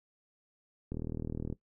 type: click train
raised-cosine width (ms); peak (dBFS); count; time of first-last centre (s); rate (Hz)
3; -24; 25; 0.92-1.526; 39.6
effects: noise-tail reverb RT60 0.1 s tail -17 dB re dry